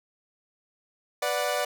sawtooth chord, B minor, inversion none, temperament equal with one note detuned, 493.9 / 587.3 / 736.2 Hz, B4 / D5 / F#5, 0 / 0 / -9 cents, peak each -28 / -24 / -27 dBFS, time 1.22-1.65 s, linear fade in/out 5 ms, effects none

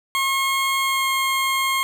20% pulse tone with pitch glide, 1081 to 1072.9 Hz, C#6 to C6, -44 to +43 cents, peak -14 dBFS, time 0.15-1.83 s, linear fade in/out 0 ms, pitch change -13 cents, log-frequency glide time 0.8-1.08 s, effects none

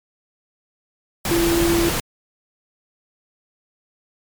sine tone in noise, 338.5 Hz, E4, 46 cents sharp, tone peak -16 dBFS, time 1.31-1.89 s, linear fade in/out 2 ms, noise pink, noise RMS -22 dBFS, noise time 1.25-2 s, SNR +3 dB, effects MP3 96 kbps

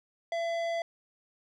sine tone with tanh clipping, 673 Hz, E5, 36 cents sharp, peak -31 dBFS, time 0.32-0.82 s, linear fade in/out 2 ms, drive 14 dB, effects none

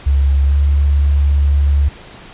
sine tone with pitch glide, 69.3 to 71.17 Hz, C#2 to C#2, 0 to +46 cents, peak -9 dBFS, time 0.06-1.89 s, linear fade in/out 10 ms, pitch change +46 cents, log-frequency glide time 0.48-0.54 s, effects pink hiss -37 dBFS RMS until 2.33 s + resampled to 8000 Hz

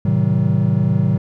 triangle chord, A diminished seventh, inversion none, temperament just, 110 / 132 / 158.4 / 190.08 Hz, A2 / C3 / Eb3 / Gb3, 0 / +16 / +31 / +47 cents, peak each -17 dBFS, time 0.05-1.18 s, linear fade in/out 5 ms, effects none

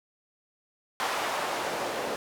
white noise with band-pass filter sweep, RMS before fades -31 dBFS, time 1-2.16 s, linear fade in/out 0 ms, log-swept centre 930 to 490 Hz, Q 1.2, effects none

